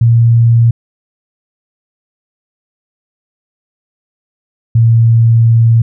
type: tone pair in turn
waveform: sine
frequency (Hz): 116.54 / 114.94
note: A#2 / A#2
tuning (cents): 0 / -24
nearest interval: unison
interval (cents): 24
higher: first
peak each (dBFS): -4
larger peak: neither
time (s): 0.01-0.71 / 4.75-5.82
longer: second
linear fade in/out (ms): 5
effects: none